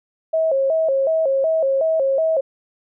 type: tone with vibrato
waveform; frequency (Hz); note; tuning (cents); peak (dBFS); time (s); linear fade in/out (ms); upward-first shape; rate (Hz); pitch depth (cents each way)
sine; 590; D5; +8; -15; 0.33-2.41; 10; square; 2.7; 150
effects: none